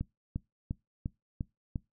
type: click train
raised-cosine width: 5 ms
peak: -21 dBFS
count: 6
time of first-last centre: 0.01-1.758 s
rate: 2.86 Hz
effects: noise-tail reverb RT60 0.2 s tail -22 dB re dry